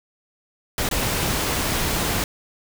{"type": "noise with dropouts", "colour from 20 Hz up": "pink", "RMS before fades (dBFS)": -23, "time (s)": [0.78, 2.24], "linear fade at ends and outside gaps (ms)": 1, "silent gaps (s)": [0.889, 0.912], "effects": []}